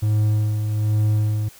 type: tone with tremolo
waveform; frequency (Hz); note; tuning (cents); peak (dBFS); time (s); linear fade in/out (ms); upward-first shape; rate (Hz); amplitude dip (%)
triangle; 106.7; G#2; +47; -13; 0.02-1.49; 10; sine; 1.2; 45
effects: white hiss -47 dBFS RMS until 1.59 s